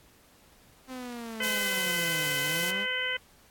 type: linear two-way sweep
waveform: sawtooth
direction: down then up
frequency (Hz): 261.6 to 140 to 208.9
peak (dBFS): -33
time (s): 0.87-2.87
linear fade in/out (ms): 50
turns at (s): 2.4
type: harmonic tone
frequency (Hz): 508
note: B4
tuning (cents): +49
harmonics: 1 / 2 / 3 / 4 / 5 / 6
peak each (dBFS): -39 / -44 / -34 / -32 / -39 / -33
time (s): 1.4-3.17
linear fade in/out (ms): 5
type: high-pass noise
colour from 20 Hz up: pink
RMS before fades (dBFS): -36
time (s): 1.43-2.71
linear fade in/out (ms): 5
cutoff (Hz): 4200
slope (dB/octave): 12
effects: pink hiss -59 dBFS RMS until 3.5 s + AAC 64 kbps